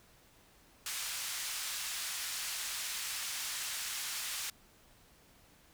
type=band-pass noise; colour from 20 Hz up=white; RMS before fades=-39 dBFS; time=0.86-4.5 s; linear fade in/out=2 ms; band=1300 to 9100 Hz; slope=12 dB/octave; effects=pink hiss -63 dBFS RMS until 5.73 s